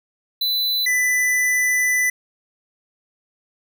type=tone pair in turn; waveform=square; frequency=4000 / 1993.7 Hz; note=B7 / B6; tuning=+21 / +16 cents; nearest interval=octave; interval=1205 cents; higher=first; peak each=-19 / -17 dBFS; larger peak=second; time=0.41-0.86 / 0.86-2.1 s; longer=second; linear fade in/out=5 ms; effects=none